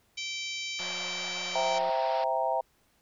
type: harmonic tone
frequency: 775 Hz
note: G5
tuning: 20 cents flat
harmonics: 3 / 4 / 5 / 6 / 7 / 8 / 9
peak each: -37 / -39 / -41 / -43 / -44 / -45 / -46 dBFS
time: 0.17-1.79 s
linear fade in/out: 10 ms
type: band-pass noise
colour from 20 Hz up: pink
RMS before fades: -42 dBFS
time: 0.79-2.24 s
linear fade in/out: 0 ms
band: 540 to 5300 Hz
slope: 96 dB/octave
type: click train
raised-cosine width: 1 ms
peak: -34 dBFS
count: 198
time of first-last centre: 0.8-1.894 s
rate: 180 Hz
type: chord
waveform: sine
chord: C dominant seventh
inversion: none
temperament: equal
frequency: 523.3 / 659.3 / 784 / 932.3 Hz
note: C5 / E5 / G5 / Bb5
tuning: 0 / 0 / 0 / 0 cents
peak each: -33 / -30 / -31 / -31 dBFS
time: 1.55-2.61 s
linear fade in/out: 5 ms
effects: pink hiss -68 dBFS RMS until 3.01 s